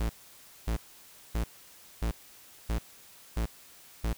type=tone bursts; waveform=45% pulse; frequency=56 Hz; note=A1; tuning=31 cents sharp; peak=-27 dBFS; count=7; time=0-4.131 s; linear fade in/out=5 ms; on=93 ms; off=580 ms; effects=white hiss -54 dBFS RMS until 4.17 s